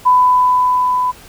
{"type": "tone with level ramp", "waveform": "sine", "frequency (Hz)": 1000, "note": "B5", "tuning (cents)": 21, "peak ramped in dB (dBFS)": [-6, -13], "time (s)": [0.05, 1.12], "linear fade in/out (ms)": 20, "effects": ["pink hiss -40 dBFS RMS until 1.28 s"]}